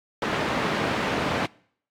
pink band-pass noise, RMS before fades -26 dBFS, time 0.22-1.46 s, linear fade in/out 2 ms, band 170 to 2500 Hz, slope 12 dB/octave, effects noise-tail reverb RT60 0.6 s tail -24 dB re dry + AAC 64 kbps

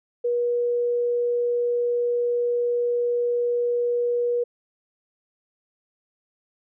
sine tone, 481.3 Hz, B4, 45 cents flat, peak -20 dBFS, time 0.24-4.44 s, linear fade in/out 10 ms, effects none

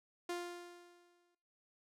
sawtooth tone with exponential decay, 350 Hz, F4, 4 cents sharp, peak -33 dBFS, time 0.29-1.35 s, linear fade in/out 5 ms, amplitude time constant 230 ms, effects noise-tail reverb RT60 0.8 s tail -21 dB re dry + low-pass 11000 Hz 12 dB/octave

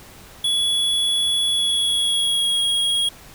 square tone with pitch glide, 3386 to 3295 Hz, G#7 to G#7, +33 to -14 cents, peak -18 dBFS, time 0.44-3.09 s, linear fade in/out 5 ms, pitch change -47 cents, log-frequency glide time 1.51-2.6 s, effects pink hiss -44 dBFS RMS until 3.34 s

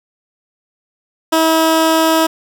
15% pulse tone, 322.2 Hz, E4, 39 cents flat, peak -4 dBFS, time 1.32-2.27 s, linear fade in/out 10 ms, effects none

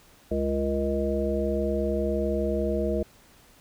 harmonic tone with a mistuned harmonic, 69.2 Hz, C#2, 2 cents flat, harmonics 1 / 3 / 5 / 7 / 9, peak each -30 / -30 / -30 / -30 / -30 dBFS, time 0.31-3.03 s, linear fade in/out 5 ms, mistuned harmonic 7, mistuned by -41 cents, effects pink hiss -56 dBFS RMS until 3.6 s

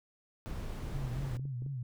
brown noise, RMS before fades -39 dBFS, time 0.46-1.37 s, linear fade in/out 0 ms
sine tone with vibrato, 130.3 Hz, C3, 7 cents flat, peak -35 dBFS, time 0.94-1.83 s, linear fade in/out 5 ms, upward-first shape sine, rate 4.3 Hz, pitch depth 130 cents each way
clicks, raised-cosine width 3 ms, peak -36 dBFS, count 5, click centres 1.156 / 1.395 / 1.454 / 1.622 / 1.663 s
effects none

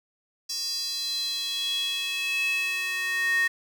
square tone with high-pass filter sweep, 370 Hz, F#4, in tune, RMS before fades -28 dBFS, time 0.49-3.48 s, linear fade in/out 10 ms, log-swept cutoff 5200 to 1800 Hz, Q 7.1, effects 9-bit

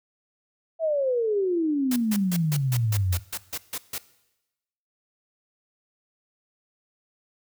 sine exponential sweep, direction down, 667 to 83.6 Hz, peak -21 dBFS, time 0.79-3.2 s, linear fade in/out 50 ms
white noise bursts, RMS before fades -31 dBFS, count 11, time 1.91-3.982 s, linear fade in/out 5 ms, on 52 ms, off 150 ms
effects noise-tail reverb RT60 1.0 s tail -19 dB re dry

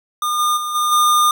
square tone with level steps, 1212 Hz, D#6, 46 cents flat, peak -18 / -15 / -22 / -16 / -12 dBFS, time 0.22-1.31 s, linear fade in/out 2 ms, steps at 0.38 / 0.56 / 0.74 / 0.91 s, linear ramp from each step 20 ms, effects none

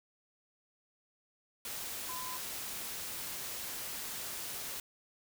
sine tone in noise, 1015 Hz, B5, 47 cents sharp, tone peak -42 dBFS, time 2.09-2.37 s, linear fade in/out 2 ms, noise white, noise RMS -41 dBFS, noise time 1.65-4.8 s, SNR -4 dB, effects none

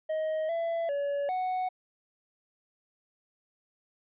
triangle tone with pitch steps, 628 / 669 / 568 / 740 Hz, D#5 / E5 / C#5 / F#5, +16 / +25 / +42 / 0 cents, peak -26 dBFS, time 0.09-1.69 s, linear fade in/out 10 ms, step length 400 ms, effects resampled to 8000 Hz

